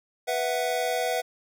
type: chord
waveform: square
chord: B suspended fourth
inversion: none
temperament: equal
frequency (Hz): 493.9 / 659.3 / 740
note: B4 / E5 / F#5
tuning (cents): 0 / 0 / 0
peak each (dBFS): -30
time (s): 0.27-1.22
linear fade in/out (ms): 20
effects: none